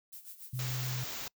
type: noise with tremolo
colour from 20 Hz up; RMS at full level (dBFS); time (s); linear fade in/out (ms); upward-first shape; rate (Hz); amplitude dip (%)
violet; -46; 0.12-0.91; 10; sine; 7; 75
type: tone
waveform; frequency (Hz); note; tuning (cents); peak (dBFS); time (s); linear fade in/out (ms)
sine; 126.3; B2; +39; -34; 0.53-1.04; 5
type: band-stop noise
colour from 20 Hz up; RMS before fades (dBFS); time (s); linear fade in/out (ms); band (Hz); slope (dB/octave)
white; -40; 0.59-1.28; 2; 7500 to 14000; 96
effects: noise-tail reverb RT60 0.1 s tail -26 dB re dry